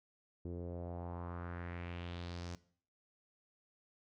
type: tone with low-pass filter sweep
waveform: sawtooth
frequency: 87 Hz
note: F2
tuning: 6 cents flat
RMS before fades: -44 dBFS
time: 0.45-2.55 s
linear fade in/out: 0 ms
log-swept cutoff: 370 to 6100 Hz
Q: 2.6
effects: noise-tail reverb RT60 0.5 s tail -18 dB re dry